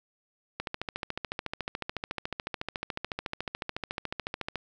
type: click train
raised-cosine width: 0.3 ms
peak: -16 dBFS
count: 56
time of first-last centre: 0.6-4.557 s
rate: 13.9 Hz
effects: none